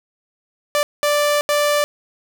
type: tone bursts at uneven times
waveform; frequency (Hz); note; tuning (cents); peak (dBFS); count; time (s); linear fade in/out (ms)
sawtooth; 587.3; D5; 0; -11; 3; 0.75-0.83 / 1.03-1.41 / 1.49-1.84; 0
effects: none